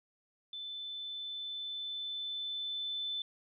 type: tone with level ramp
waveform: sine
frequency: 3520 Hz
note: A7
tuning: in tune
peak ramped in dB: -40 to -34 dBFS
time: 0.53-3.22 s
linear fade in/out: 2 ms
effects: none